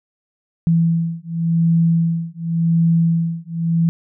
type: beating tone pair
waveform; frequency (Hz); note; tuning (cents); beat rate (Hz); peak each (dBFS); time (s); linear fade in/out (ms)
sine; 165.9 / 166.8; E3 / E3; +11 / +21; 0.9; -17; 0.67-3.89; 0
effects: none